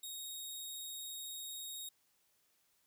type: tone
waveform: 15% pulse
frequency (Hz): 3754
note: A#7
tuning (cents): +11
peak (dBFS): -36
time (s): 0.03-1.89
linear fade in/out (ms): 5
effects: white hiss -75 dBFS RMS until 2.86 s